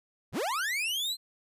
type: linear sweep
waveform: 40% pulse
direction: up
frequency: 43.65 to 4186 Hz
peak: -28 dBFS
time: 0.32-1.17 s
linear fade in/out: 50 ms
effects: resampled to 32000 Hz